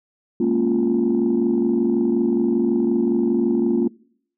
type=chord; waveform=sine; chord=Bb minor seventh; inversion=third; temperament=equal; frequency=207.7 / 233.1 / 277.2 / 349.2 Hz; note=Ab3 / Bb3 / Db4 / F4; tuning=0 / 0 / 0 / 0 cents; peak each=-25 / -19 / -23 / -19 dBFS; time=0.4-3.88 s; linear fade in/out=5 ms; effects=noise-tail reverb RT60 0.6 s tail -23 dB re dry + tanh soft clip ceiling -10 dBFS

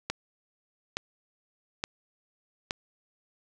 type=click train; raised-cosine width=0.2 ms; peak=-12 dBFS; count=4; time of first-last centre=0.1-2.709 s; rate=1.15 Hz; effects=none

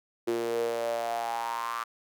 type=tone with high-pass filter sweep; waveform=sawtooth; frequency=116.54 Hz; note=A#2; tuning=in tune; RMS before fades=-31 dBFS; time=0.27-1.84 s; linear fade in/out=10 ms; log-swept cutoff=360 to 1200 Hz; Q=7.3; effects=none

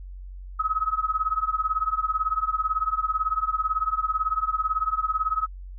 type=tone with tremolo; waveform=sine; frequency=1278 Hz; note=D#6; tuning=46 cents sharp; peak=-18 dBFS; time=0.59-5.47 s; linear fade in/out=10 ms; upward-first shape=triangle; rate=18 Hz; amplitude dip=100%; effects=added 46 Hz sine -36 dBFS peak until 5.78 s

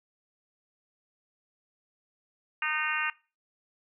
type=harmonic tone; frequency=307.1 Hz; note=D#4; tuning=23 cents flat; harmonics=3 / 4 / 5 / 6 / 7 / 8 / 9; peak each=-40 / -35 / -33 / -34 / -38 / -34 / -34 dBFS; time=2.62-3.1 s; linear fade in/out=2 ms; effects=noise-tail reverb RT60 0.3 s tail -19 dB re dry

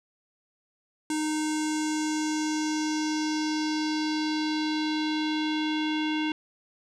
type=tone with low-pass filter sweep; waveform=square; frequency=308.1 Hz; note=D#4; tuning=17 cents flat; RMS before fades=-28 dBFS; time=1.1-6.32 s; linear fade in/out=2 ms; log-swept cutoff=8400 to 3100 Hz; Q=3.1; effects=none

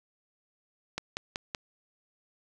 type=click train; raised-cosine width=0.2 ms; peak=-15 dBFS; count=4; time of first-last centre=0.98-1.548 s; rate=5.28 Hz; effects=none

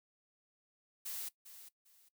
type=noise with echo; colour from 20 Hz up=blue; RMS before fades=-42 dBFS; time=1.05-1.29 s; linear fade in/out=10 ms; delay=400 ms; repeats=2; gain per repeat=-12 dB; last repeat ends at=2.09 s; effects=noise-tail reverb RT60 0.1 s tail -18 dB re dry

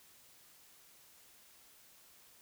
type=silence; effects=white hiss -62 dBFS RMS until 2.41 s

